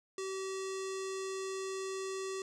square tone with low-pass filter, 382.9 Hz, G4, 41 cents flat, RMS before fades -39 dBFS, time 0.18-2.42 s, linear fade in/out 2 ms, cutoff 7300 Hz, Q 3, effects none

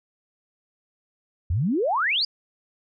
sine exponential sweep, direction up, 75 to 5060 Hz, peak -20 dBFS, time 1.5-2.25 s, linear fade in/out 5 ms, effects none

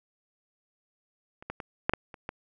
clicks, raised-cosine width 0.5 ms, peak -30 / -19 / -22 / -8 / -10 / -28 / -19 dBFS, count 7, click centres 1.425 / 1.5 / 1.602 / 1.895 / 1.936 / 2.142 / 2.291 s, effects none

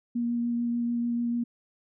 sine tone with vibrato, 237.2 Hz, A#3, 30 cents sharp, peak -25 dBFS, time 0.15-1.44 s, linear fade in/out 10 ms, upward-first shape triangle, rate 6.8 Hz, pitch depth 13 cents each way, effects none

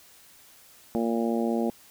harmonic tone, 115.8 Hz, A#2, 11 cents flat, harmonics 2 / 3 / 4 / 5 / 6 / 7, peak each -26 / -30 / -32 / -34 / -36 / -37 dBFS, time 0.95-1.7 s, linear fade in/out 0 ms, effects white hiss -54 dBFS RMS until 1.9 s

